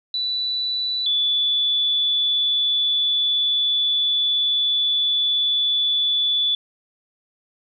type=tone pair in turn; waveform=sine; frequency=3966 / 3459 Hz; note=B7 / A7; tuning=+7 / -30 cents; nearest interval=major second; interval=237 cents; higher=first; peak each=-21 / -17 dBFS; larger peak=second; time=0.14-1.06 / 1.06-6.55 s; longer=second; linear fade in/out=2 ms; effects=none